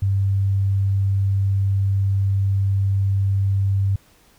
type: tone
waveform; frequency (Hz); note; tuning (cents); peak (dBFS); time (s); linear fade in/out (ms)
sine; 98; G2; 0; -16; 0.02-3.96; 5
effects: pink hiss -55 dBFS RMS until 4.38 s